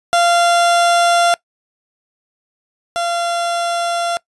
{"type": "tone pair in turn", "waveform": "30% pulse", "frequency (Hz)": [691, 687.8], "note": ["F5", "F5"], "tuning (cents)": [-19, -27], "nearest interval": "unison", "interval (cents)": 8, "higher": "first", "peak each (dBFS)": [-8, -14], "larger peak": "first", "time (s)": [[0.13, 1.34], [2.96, 4.17]], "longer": "neither", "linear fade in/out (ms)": 0, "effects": ["noise-tail reverb RT60 0.1 s tail -22 dB re dry", "resampled to 24000 Hz"]}